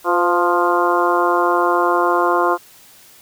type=harmonic tone with a mistuned harmonic; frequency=175.2 Hz; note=F3; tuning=6 cents sharp; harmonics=2 / 3 / 4 / 5 / 6 / 7 / 8; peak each=-19 / -22 / -21 / -24 / -18 / -23 / -24 dBFS; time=0.04-2.58 s; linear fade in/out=50 ms; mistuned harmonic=3; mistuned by=-35 cents; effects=white hiss -46 dBFS RMS until 3.21 s